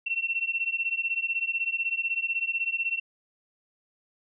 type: beating tone pair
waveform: sine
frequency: 2704 / 2720 Hz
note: E7 / F7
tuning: +43 / -46 cents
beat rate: 16 Hz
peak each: -29 dBFS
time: 0.06-3 s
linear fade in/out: 10 ms
effects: none